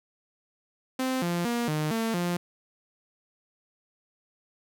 sawtooth tone with pitch steps, 259.4 / 173.1 / 237.5 / 153.2 / 225.7 / 175.2 Hz, C4 / F3 / A#3 / D#3 / A3 / F3, -15 / -15 / +33 / -27 / +44 / +6 cents, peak -22 dBFS, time 0.99-2.37 s, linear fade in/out 5 ms, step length 230 ms, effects none

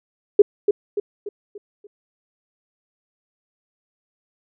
sine tone with echo, 410.2 Hz, G#4, 21 cents flat, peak -5 dBFS, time 0.39-0.42 s, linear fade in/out 5 ms, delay 290 ms, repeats 5, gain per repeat -7 dB, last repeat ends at 1.87 s, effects none

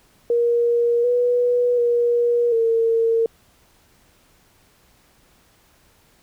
sine tone with pitch steps, 473.2 / 488.1 / 476.9 / 455.9 Hz, A#4 / B4 / A#4 / A#4, +26 / -20 / +39 / -39 cents, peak -15 dBFS, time 0.3-3.26 s, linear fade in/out 2 ms, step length 740 ms, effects pink hiss -57 dBFS RMS until 6.22 s

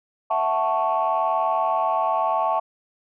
sine chord, F# minor seventh, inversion third, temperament equal, 659.3 / 740 / 880 / 1108.7 Hz, E5 / F#5 / A5 / C#6, 0 / 0 / 0 / 0 cents, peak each -24 / -25 / -23 / -24 dBFS, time 0.3-2.6 s, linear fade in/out 10 ms, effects tanh soft clip ceiling -12 dBFS

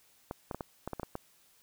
clicks, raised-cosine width 1 ms, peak -22 dBFS, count 9, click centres 0.311 / 0.512 / 0.546 / 0.608 / 0.876 / 0.933 / 0.997 / 1.032 / 1.154 s, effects white hiss -65 dBFS RMS until 1.62 s

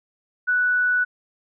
sine tone, 1480 Hz, F#6, in tune, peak -17 dBFS, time 0.47-1.05 s, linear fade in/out 20 ms, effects none

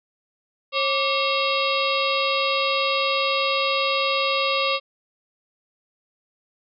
harmonic tone with a mistuned harmonic, 543 Hz, C#5, 36 cents flat, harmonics 1 / 2 / 4 / 5 / 6 / 7 / 8 / 9, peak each -25 / -25 / -31 / -26 / -30 / -29 / -34 / -34 dBFS, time 0.72-4.8 s, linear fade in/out 50 ms, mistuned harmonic 2, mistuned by +120 cents, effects none

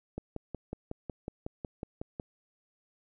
click train, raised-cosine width 2 ms, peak -23 dBFS, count 12, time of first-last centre 0.18-2.198 s, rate 5.45 Hz, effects none

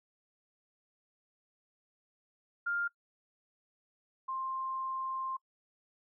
sine tone pair in turn, 1402 / 1053.7 Hz, F6 / C6, +6 / +12 cents, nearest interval perfect fourth, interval 494 cents, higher first, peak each -30 / -34 dBFS, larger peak first, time 2.66-2.88 / 4.28-5.37 s, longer second, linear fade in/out 10 ms, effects noise-tail reverb RT60 0.1 s tail -23 dB re dry

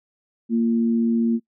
sine tone pair together, 230.8 / 345.8 Hz, A#3 / F4, -17 / -17 cents, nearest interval perfect fifth, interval 700 cents, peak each -17 / -28 dBFS, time 0.49-1.4 s, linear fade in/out 50 ms, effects noise-tail reverb RT60 0.1 s tail -26 dB re dry

